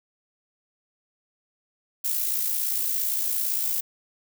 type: noise with amplitude modulation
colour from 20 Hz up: violet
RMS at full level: -24 dBFS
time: 2.04-3.81 s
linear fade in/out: 10 ms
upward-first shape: sine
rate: 57.6 Hz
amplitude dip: 45%
effects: none